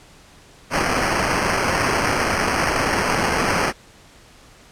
white noise with sample-and-hold, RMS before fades -20 dBFS, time 0.7-3.73 s, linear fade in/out 50 ms, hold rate 3675 Hz, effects pink hiss -48 dBFS RMS until 4.71 s + low-pass 9000 Hz 12 dB/octave

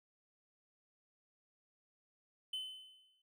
triangle tone with exponential decay, 3042 Hz, F#7, 47 cents sharp, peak -35 dBFS, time 2.53-3.22 s, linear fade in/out 5 ms, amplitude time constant 150 ms, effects none

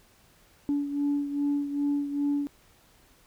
sine beating tone pair, 286.1 / 288.6 Hz, D4 / D4, -45 / -30 cents, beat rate 2.5 Hz, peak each -25 / -31 dBFS, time 0.69-2.47 s, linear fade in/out 0 ms, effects tanh soft clip ceiling -20 dBFS + pink hiss -60 dBFS RMS until 3.26 s

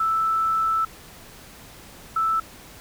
sine tone pair in turn, 1318.5 / 1318.5 Hz, E6 / E6, 0 / 0 cents, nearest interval unison, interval 0 cents, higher neither, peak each -19 dBFS, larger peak neither, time 0-0.85 / 2.16-2.4 s, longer first, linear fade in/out 5 ms, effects pink hiss -45 dBFS RMS until 2.8 s

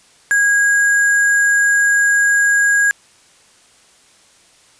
sine tone with sample-and-hold, 1643 Hz, G#6, 19 cents flat, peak -10 dBFS, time 0.31-2.91 s, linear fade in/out 0 ms, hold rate 8820 Hz, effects white hiss -50 dBFS RMS until 4.79 s + resampled to 22050 Hz

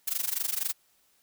blue noise with amplitude modulation, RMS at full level -27 dBFS, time 0.07-0.73 s, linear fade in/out 10 ms, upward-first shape sine, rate 24.1 Hz, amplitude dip 90%, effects white hiss -67 dBFS RMS until 1.22 s

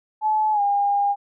sine tone with pitch glide, 861 to 808 Hz, A5 to G#5, -38 to -48 cents, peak -17 dBFS, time 0.21-1.16 s, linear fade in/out 50 ms, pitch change -110 cents, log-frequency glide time 0.52-0.61 s, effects none

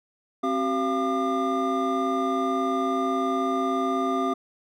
triangle tone cluster, 265.5 / 381.9 / 687 / 1204 Hz, C4 / G4 / F5 / D6, +25 / -45 / -29 / +43 cents, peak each -25 / -27 / -27 / -26 dBFS, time 0.43-4.34 s, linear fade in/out 10 ms, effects none

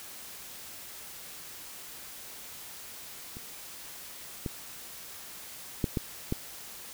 clicks, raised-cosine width 3 ms, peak -30 / -19 / -13 / -15 / -15 dBFS, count 5, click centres 3.369 / 4.462 / 5.842 / 5.972 / 6.324 s, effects white hiss -45 dBFS RMS until 6.93 s

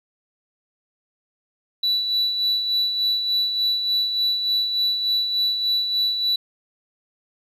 sine tone with tremolo, 3951 Hz, B7, in tune, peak -15 dBFS, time 1.83-6.36 s, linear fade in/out 5 ms, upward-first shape sine, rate 3.4 Hz, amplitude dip 55%, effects tanh soft clip ceiling -16 dBFS + 9-bit

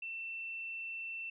sine tone, 2685 Hz, E7, 31 cents sharp, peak -39 dBFS, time 0.02-1.3 s, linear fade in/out 5 ms, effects none

